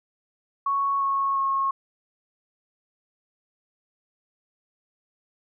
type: tone with pitch steps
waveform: sine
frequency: 1108.7 / 1098.5 / 1088.4 Hz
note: C#6 / C#6 / C#6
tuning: 0 / -16 / -32 cents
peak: -21 dBFS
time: 0.66-1.71 s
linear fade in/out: 5 ms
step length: 350 ms
effects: none